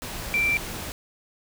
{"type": "tone in noise", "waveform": "sine", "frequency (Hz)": 2349, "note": "D7", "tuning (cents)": 0, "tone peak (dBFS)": -20, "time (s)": [0.34, 0.57], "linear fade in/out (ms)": 0, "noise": "pink", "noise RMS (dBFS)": -34, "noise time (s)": [0.02, 0.92], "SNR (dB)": 11, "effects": []}